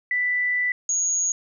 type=tone pair in turn; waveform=sine; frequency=1981 / 6663 Hz; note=B6 / G#8; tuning=+5 / +5 cents; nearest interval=octave + major sixth; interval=2100 cents; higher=second; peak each=-20 dBFS; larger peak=neither; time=0.11-0.72 / 0.89-1.32 s; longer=first; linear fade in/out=2 ms; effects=none